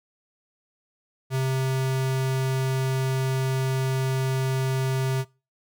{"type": "tone", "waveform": "square", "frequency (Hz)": 132, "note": "C3", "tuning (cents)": 16, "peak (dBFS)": -23, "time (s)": [1.3, 5.25], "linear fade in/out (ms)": 50, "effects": ["noise-tail reverb RT60 0.3 s tail -22 dB re dry"]}